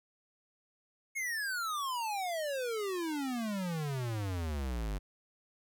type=exponential sweep; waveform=square; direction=down; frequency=2200 to 47.36 Hz; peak=-34 dBFS; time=1.15-4.99 s; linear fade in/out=20 ms; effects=none